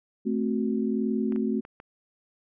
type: chord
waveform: sine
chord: F# diminished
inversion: first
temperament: equal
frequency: 220 / 261.6 / 370 Hz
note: A3 / C4 / F#4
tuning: 0 / 0 / 0 cents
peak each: -26 / -29 / -31 dBFS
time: 0.25-1.61 s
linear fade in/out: 20 ms
type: clicks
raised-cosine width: 0.5 ms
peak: -29 dBFS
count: 4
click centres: 1.323 / 1.361 / 1.651 / 1.801 s
effects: none